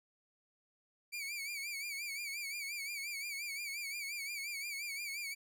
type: tone with vibrato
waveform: sawtooth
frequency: 2298 Hz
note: D7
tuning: 38 cents flat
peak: -36 dBFS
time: 1.12-5.35 s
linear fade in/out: 20 ms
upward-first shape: sine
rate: 5.7 Hz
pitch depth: 89 cents each way
effects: none